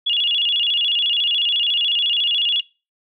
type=tone with vibrato; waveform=sine; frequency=3100 Hz; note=G7; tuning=20 cents flat; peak=-16 dBFS; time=0.06-2.61 s; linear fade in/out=10 ms; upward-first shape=square; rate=14 Hz; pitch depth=150 cents each way; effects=noise-tail reverb RT60 0.3 s tail -21 dB re dry